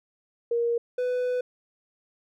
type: tone pair in turn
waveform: sine / triangle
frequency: 470.1 / 498.1 Hz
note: A#4 / B4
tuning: +15 / +15 cents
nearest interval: minor second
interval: 100 cents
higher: second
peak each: -22 dBFS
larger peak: neither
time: 0.51-0.78 / 0.98-1.41 s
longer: second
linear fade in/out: 5 ms
effects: none